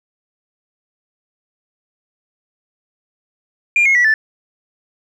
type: tone with pitch steps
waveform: sine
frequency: 2400 / 2163 / 1949.4 / 1756.9 Hz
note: D7 / C#7 / B6 / A6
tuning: +37 / -43 / -23 / -3 cents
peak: -8 dBFS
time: 3.76-4.14 s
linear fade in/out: 2 ms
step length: 95 ms
effects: tanh soft clip ceiling -7 dBFS + 8-bit